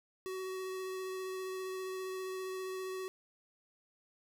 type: tone with vibrato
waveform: square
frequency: 375.6 Hz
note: F#4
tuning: 26 cents sharp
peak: -39 dBFS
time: 0.26-3.08 s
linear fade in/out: 0 ms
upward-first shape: triangle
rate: 15 Hz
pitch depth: 12 cents each way
effects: 11-bit